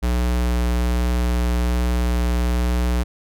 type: tone with vibrato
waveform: square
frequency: 60.4 Hz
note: B1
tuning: 38 cents flat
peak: -18 dBFS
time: 0.02-3.04 s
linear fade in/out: 20 ms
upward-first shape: sine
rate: 1.2 Hz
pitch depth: 8 cents each way
effects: none